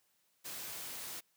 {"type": "noise", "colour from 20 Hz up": "white", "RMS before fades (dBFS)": -44, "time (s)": [0.44, 1.21], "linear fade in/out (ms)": 20, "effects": ["white hiss -75 dBFS RMS until 1.36 s", "high-pass 80 Hz 12 dB/octave"]}